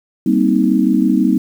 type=chord; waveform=sine; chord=C minor seventh; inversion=second; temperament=just; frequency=196.22 / 235.5 / 261.6 / 314 Hz; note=G3 / Bb3 / C4 / Eb4; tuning=+2 / +18 / 0 / +16 cents; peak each=-16 dBFS; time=0.26-1.38 s; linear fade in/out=5 ms; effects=7-bit